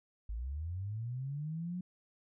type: linear sweep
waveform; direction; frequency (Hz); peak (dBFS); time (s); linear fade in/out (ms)
sine; up; 50 to 183.7; -36; 0.29-1.81; 5
effects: none